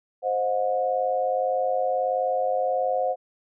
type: chord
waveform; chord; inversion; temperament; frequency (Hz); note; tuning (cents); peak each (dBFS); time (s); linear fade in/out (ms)
sine; C diminished; none; equal with one note detuned; 523.3 / 622.3 / 723.9; C5 / Eb5 / Gb5; 0 / 0 / -38; -25 / -29 / -25; 0.22-3.16; 50
effects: none